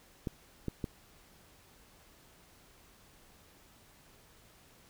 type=clicks; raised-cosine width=3 ms; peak=-21 dBFS; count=3; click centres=0.272 / 0.683 / 0.842 s; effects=pink hiss -61 dBFS RMS until 4.89 s